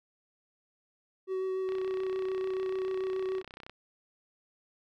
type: tone with vibrato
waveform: triangle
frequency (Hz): 377.2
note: F#4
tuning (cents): +33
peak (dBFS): -28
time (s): 1.27-3.43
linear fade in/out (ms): 50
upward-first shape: sine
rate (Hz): 6.9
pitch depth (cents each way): 10
type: click train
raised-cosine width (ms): 0.3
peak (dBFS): -29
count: 65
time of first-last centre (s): 1.69-3.696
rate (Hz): 31.9
effects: none